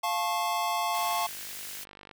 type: chord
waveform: square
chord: F augmented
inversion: none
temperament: just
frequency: 698.5 / 873.1 / 1091.3 Hz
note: F5 / A5 / C#6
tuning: 0 / -14 / -27 cents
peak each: -32 dBFS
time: 0.03-1.27 s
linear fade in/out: 10 ms
type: high-pass noise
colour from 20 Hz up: white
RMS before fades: -40 dBFS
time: 0.93-1.85 s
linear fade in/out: 20 ms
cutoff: 1500 Hz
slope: 48 dB/octave
type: click train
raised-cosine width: 0.3 ms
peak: -31 dBFS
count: 57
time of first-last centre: 0.99-2.112 s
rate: 49.9 Hz
effects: none